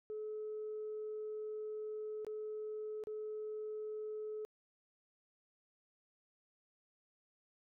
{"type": "tone with dropouts", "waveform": "sine", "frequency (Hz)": 428.8, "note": "A4", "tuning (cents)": -45, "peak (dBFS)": -39, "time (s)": [0.1, 4.45], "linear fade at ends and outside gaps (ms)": 0, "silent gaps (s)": [[2.248, 2.267], [3.038, 3.071]], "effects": ["tanh soft clip ceiling -36 dBFS"]}